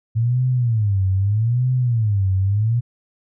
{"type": "tone with vibrato", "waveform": "sine", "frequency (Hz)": 110, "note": "A2", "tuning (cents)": 0, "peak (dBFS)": -15, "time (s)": [0.15, 2.81], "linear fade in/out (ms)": 20, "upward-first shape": "sine", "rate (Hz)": 0.8, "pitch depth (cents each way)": 260, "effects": []}